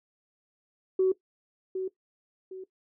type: tone with echo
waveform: sine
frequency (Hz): 376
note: F#4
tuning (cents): +28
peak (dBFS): -19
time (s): 0.99-1.12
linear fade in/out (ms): 5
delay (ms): 760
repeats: 2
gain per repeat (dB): -9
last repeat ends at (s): 2.64
effects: noise-tail reverb RT60 0.1 s tail -17 dB re dry + tanh soft clip ceiling -15 dBFS